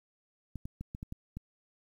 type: clicks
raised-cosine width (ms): 5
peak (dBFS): -27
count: 7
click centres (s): 0.557 / 0.655 / 0.81 / 0.949 / 1.029 / 1.124 / 1.37
effects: 10-bit